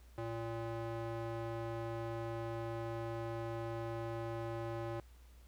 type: tone with band-pass filter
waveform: square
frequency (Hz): 115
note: A#2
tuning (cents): -23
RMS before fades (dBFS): -41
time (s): 0.18-5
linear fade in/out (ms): 0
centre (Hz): 590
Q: 0.76
effects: added 60 Hz sine -56 dBFS peak until 5.47 s + pink hiss -68 dBFS RMS until 5.47 s